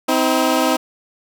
15% pulse tone pair together, 259 / 318.3 Hz, C4 / D#4, -17 / +39 cents, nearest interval major third, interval 356 cents, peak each -11 dBFS, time 0.08-0.77 s, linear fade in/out 10 ms, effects none

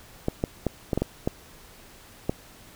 clicks, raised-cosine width 2 ms, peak -10 dBFS, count 8, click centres 0.284 / 0.439 / 0.667 / 0.932 / 0.976 / 1.02 / 1.275 / 2.295 s, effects pink hiss -50 dBFS RMS until 2.75 s

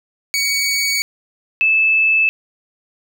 20% pulse / sine tone pair in turn, 2247 / 2621 Hz, C#7 / E7, +23 / -11 cents, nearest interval minor third, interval 266 cents, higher second, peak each -11 dBFS, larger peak neither, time 0.34-1.02 / 1.61-2.29 s, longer neither, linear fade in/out 0 ms, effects none

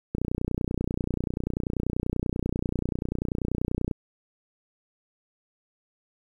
click train, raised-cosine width 3 ms, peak -14 dBFS, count 115, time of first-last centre 0.15-3.912 s, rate 30.3 Hz, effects 9-bit

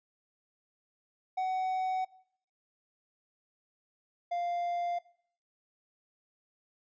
triangle tone pair in turn, 749 / 697.4 Hz, F#5 / F5, +21 / -3 cents, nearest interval minor second, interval 124 cents, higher first, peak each -27 / -28 dBFS, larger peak first, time 1.37-2.05 / 4.31-4.99 s, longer neither, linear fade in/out 10 ms, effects noise-tail reverb RT60 0.6 s tail -20 dB re dry + resampled to 16000 Hz

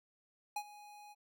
square tone with ADSR envelope, 830.6 Hz, G#5, in tune, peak -35 dBFS, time 0.56-1.15 s, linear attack 5 ms, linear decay 63 ms, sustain -18 dB, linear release 33 ms, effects none

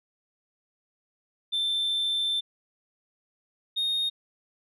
sine tone pair in turn, 3553 / 3705 Hz, A7 / A#7, +16 / -11 cents, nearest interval minor second, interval 73 cents, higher second, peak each -22 / -22 dBFS, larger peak neither, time 1.52-2.41 / 3.76-4.1 s, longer first, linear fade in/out 20 ms, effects tanh soft clip ceiling -23 dBFS

